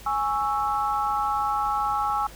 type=chord; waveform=sine; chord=C# minor; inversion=second; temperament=equal; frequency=830.6 / 1108.7 / 1318.5 Hz; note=G#5 / C#6 / E6; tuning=0 / 0 / 0 cents; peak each=-25 / -29 / -27 dBFS; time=0.06-2.27 s; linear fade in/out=5 ms; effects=added 50 Hz sine -44 dBFS peak until 2.35 s + pink hiss -46 dBFS RMS until 2.35 s